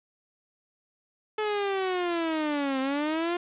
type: linear two-way sweep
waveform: sawtooth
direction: down then up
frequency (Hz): 432.2 to 261.6 to 354.2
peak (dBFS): -22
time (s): 1.38-3.37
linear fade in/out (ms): 5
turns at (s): 2.8
effects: resampled to 8000 Hz + 8-bit